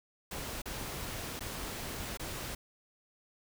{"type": "noise with dropouts", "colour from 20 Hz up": "pink", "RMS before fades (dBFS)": -40, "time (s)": [0.31, 2.55], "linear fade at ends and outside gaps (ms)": 5, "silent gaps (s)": [[0.619, 0.656], [1.394, 1.406], [2.173, 2.195]], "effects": []}